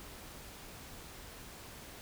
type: silence
effects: pink hiss -50 dBFS RMS until 2.01 s